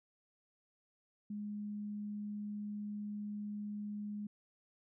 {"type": "tone", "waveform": "sine", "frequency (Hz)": 207.7, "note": "G#3", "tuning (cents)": 0, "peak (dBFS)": -39, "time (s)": [1.3, 4.27], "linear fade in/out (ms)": 5, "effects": []}